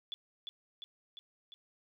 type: tone with echo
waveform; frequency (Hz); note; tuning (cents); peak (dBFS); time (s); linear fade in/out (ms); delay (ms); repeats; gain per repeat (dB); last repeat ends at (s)
sine; 3445; A7; -37; -37; 0.12-0.14; 0; 350; 4; -3; 1.54
effects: none